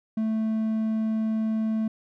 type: tone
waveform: triangle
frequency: 220 Hz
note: A3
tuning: in tune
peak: -21 dBFS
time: 0.17-1.88 s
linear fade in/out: 5 ms
effects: none